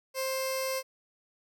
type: tone with notch filter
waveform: 15% pulse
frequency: 527 Hz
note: C5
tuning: 12 cents sharp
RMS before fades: -32 dBFS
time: 0.14-0.83 s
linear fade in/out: 50 ms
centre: 1400 Hz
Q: 0.83
effects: none